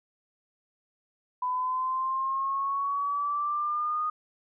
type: exponential sweep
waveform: sine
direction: up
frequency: 997 to 1237 Hz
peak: -26 dBFS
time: 1.42-4.1 s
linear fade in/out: 5 ms
effects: none